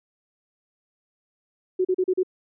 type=tone bursts; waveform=sine; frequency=370 Hz; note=F#4; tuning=in tune; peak=-18 dBFS; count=5; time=1.79-2.233 s; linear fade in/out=10 ms; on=59 ms; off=37 ms; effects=none